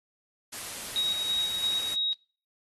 white noise, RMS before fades -38 dBFS, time 0.52-1.95 s, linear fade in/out 10 ms
sine tone with tremolo, 3795 Hz, A#7, 30 cents sharp, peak -25 dBFS, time 0.96-2.13 s, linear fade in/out 0 ms, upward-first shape square, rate 3 Hz, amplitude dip 40%
effects noise-tail reverb RT60 0.4 s tail -23 dB re dry + AAC 32 kbps

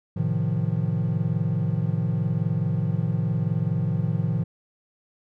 triangle chord, F dominant seventh, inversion first, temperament equal, 110 / 130.81 / 155.56 / 174.61 Hz, A2 / C3 / Eb3 / F3, 0 / 0 / 0 / 0 cents, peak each -25 / -27 / -24 / -26 dBFS, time 0.16-4.44 s, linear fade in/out 10 ms, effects none

